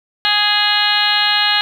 harmonic tone, 415.3 Hz, G#4, in tune, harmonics 2 / 3 / 4 / 5 / 6 / 7 / 8 / 9 / 10, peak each -21 / -25 / -19 / -24 / -25 / -19 / -22 / -21 / -19 dBFS, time 0.25-1.61 s, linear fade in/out 0 ms, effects 7-bit

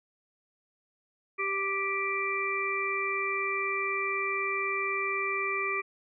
harmonic tone, 392 Hz, G4, in tune, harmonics 1 / 3 / 5 / 6, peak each -35 / -33 / -36 / -31 dBFS, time 1.38-5.82 s, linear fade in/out 20 ms, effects none

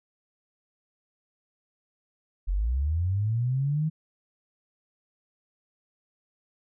sine linear sweep, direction up, 41.47 to 160 Hz, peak -23 dBFS, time 2.47-3.9 s, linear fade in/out 20 ms, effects none

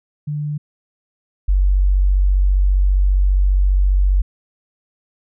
sine tone pair in turn, 148.4 / 47.44 Hz, D3 / F#1, +18 / +44 cents, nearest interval octave + minor sixth, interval 1974 cents, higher first, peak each -20 / -11 dBFS, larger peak second, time 0.27-0.58 / 1.48-4.22 s, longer second, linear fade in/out 10 ms, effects none

